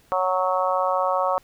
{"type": "harmonic tone", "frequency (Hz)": 185, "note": "F#3", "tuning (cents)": 0, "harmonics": [3, 4, 5, 6, 7], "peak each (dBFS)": [-24, -26, -27, -25, -29], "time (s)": [0.12, 1.38], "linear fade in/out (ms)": 0, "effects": ["pink hiss -58 dBFS RMS until 1.43 s"]}